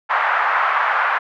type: band-pass noise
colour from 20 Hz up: white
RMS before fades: -18 dBFS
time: 0.09-1.19 s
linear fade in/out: 20 ms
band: 810 to 1600 Hz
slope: 24 dB/octave
effects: none